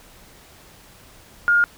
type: tone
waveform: sine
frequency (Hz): 1419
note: F6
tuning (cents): +27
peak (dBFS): -13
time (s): 1.48-1.64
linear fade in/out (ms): 0
effects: pink hiss -48 dBFS RMS until 1.77 s